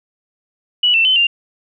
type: tone with pitch steps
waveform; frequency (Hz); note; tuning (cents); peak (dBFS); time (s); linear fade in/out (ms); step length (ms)
sine; 2942 / 2680 / 3052 / 2790; F#7 / E7 / G7 / F7; -11 / +28 / -47 / -2; -10; 0.83-1.27; 5; 110
effects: none